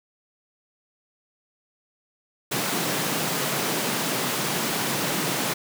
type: high-pass noise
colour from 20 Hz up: pink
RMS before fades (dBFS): -26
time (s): 2.51-5.54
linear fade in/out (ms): 10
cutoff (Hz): 130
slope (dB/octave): 48
effects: none